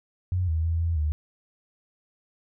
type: tone with pitch steps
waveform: sine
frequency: 90.9 / 80.3 / 82.7 / 83.7 / 75.9 Hz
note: F#2 / E2 / E2 / E2 / D#2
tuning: -30 / -45 / +6 / +27 / -42 cents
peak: -22 dBFS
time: 0.32-1.12 s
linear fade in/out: 0 ms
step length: 160 ms
effects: none